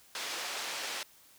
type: band-pass noise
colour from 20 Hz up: white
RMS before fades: -38 dBFS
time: 0.15-1.03 s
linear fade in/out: 2 ms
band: 420 to 5100 Hz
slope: 12 dB/octave
effects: white hiss -60 dBFS RMS until 1.38 s